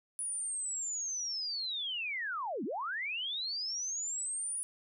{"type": "linear two-way sweep", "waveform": "sine", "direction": "down then up", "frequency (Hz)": [9890, 191.3, 9890], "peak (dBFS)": -34, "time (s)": [0.19, 4.63], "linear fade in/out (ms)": 0, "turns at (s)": 2.64, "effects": []}